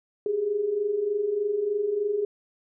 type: tone pair together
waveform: sine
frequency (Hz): 392.3 / 415.6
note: G4 / G#4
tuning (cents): +1 / +1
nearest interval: minor second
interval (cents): 100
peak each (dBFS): -31 / -24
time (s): 0.26-2.25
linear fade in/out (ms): 2
effects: none